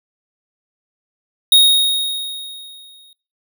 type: tone with exponential decay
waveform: square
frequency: 3743 Hz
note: A#7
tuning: 6 cents sharp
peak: -6 dBFS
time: 1.52-3.13 s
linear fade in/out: 2 ms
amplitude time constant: 350 ms
effects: noise-tail reverb RT60 0.4 s tail -23 dB re dry